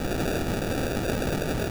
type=noise with sample-and-hold; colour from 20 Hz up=white; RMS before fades=-27 dBFS; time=0-1.7 s; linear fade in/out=2 ms; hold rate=1050 Hz; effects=none